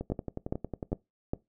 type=two click trains; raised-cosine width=2 ms; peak=-16 / -21 dBFS; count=4 / 11; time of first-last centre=0.12-1.335 / 0.01-0.919 s; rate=2.47 / 11 Hz; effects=noise-tail reverb RT60 0.2 s tail -21 dB re dry